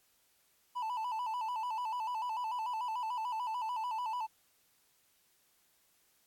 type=tone with vibrato; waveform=triangle; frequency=932.3 Hz; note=A#5; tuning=in tune; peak=-32 dBFS; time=0.75-4.27 s; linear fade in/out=20 ms; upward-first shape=square; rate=6.8 Hz; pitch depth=97 cents each way; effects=white hiss -71 dBFS RMS until 6.26 s + AAC 64 kbps